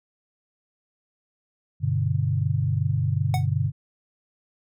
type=chord; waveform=sine; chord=G major; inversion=none; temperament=equal with one note detuned; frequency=98 / 123.47 / 146.07 Hz; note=G2 / B2 / D3; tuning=0 / 0 / -9 cents; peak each=-25 dBFS; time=1.8-3.72 s; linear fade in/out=50 ms
type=tone with exponential decay; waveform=square; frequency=740 Hz; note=F#5; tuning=in tune; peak=-23 dBFS; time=3.34-3.46 s; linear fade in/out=1 ms; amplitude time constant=26 ms
effects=none